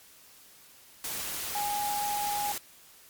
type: tone in noise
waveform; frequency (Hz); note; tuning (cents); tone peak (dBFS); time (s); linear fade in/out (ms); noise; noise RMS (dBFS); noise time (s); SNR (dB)
sine; 824; G#5; -14; -29; 1.55-2.52; 2; white; -35; 1.04-2.58; +3
effects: white hiss -55 dBFS RMS until 3.09 s + MP3 96 kbps